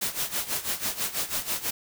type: noise with tremolo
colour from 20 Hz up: white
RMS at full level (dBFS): -27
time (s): 0.01-1.71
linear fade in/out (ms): 10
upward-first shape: sine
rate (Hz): 6.1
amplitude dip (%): 80
effects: none